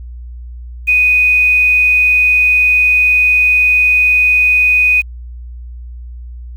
sine tone with quantisation, 2489 Hz, D#7, in tune, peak -7 dBFS, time 0.87-5.02 s, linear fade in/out 20 ms, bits 6, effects added 60 Hz sine -26 dBFS peak until 6.56 s

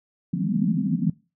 pink band-pass noise, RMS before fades -23 dBFS, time 0.33-1.1 s, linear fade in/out 5 ms, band 150 to 260 Hz, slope 96 dB/octave, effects noise-tail reverb RT60 0.3 s tail -21 dB re dry

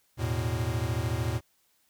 square chord, E suspended fourth, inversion none, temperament equal, 82.41 / 110 / 123.47 Hz, E2 / A2 / B2, 0 / 0 / 0 cents, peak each -34 / -31 / -33 dBFS, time 0.17-1.41 s, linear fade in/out 50 ms, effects white hiss -69 dBFS RMS until 1.89 s

